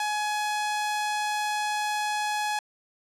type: tone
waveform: sawtooth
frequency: 842 Hz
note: G#5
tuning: 24 cents sharp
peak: -22 dBFS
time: 0-2.59 s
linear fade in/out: 2 ms
effects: low-pass 10000 Hz 12 dB/octave